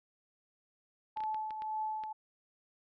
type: tone with tremolo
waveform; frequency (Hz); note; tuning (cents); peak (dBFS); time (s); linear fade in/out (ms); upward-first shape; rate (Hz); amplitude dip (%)
sine; 866; A5; -28; -32; 1.16-2.13; 10; triangle; 1.9; 55
type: clicks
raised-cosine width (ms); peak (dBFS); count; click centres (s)
0.3; -33; 7; 1.172 / 1.205 / 1.237 / 1.345 / 1.507 / 1.621 / 2.037
effects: none